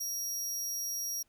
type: tone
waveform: sawtooth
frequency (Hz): 5660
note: F8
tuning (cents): +22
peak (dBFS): -31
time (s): 0-1.23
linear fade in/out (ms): 10
effects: pink hiss -73 dBFS RMS until 1.28 s